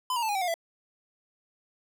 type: tone with pitch steps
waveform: square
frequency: 1013 / 945.2 / 881.9 / 822.8 / 767.7 / 716.3 / 668.3 Hz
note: B5 / A#5 / A5 / G#5 / G5 / F5 / E5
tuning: +44 / +24 / +4 / -16 / -36 / +44 / +24 cents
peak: -27 dBFS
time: 0.1-0.541 s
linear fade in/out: 2 ms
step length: 63 ms
effects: none